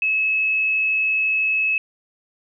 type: tone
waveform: sine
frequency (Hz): 2586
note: E7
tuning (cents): -34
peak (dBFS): -17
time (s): 0.02-1.78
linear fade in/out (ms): 2
effects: none